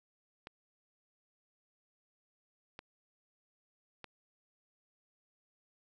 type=clicks; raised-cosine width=0.3 ms; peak=-29 dBFS; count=3; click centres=0.471 / 2.791 / 4.043 s; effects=none